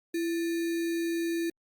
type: tone with sample-and-hold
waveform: sine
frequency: 334.5 Hz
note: E4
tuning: 25 cents sharp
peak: -27 dBFS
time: 0.14-1.5 s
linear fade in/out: 5 ms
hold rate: 2100 Hz
effects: Opus 48 kbps